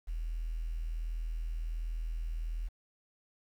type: tone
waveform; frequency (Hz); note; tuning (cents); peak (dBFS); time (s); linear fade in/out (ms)
sine; 40.67; E1; -23; -33; 0.07-2.69; 20
effects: 10-bit